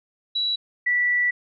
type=tone pair in turn; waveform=sine; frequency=3919 / 1959.5 Hz; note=B7 / B6; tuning=-14 / -14 cents; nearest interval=octave; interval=1200 cents; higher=first; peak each=-21 / -18 dBFS; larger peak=second; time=0.35-0.56 / 0.86-1.31 s; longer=second; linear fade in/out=10 ms; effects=none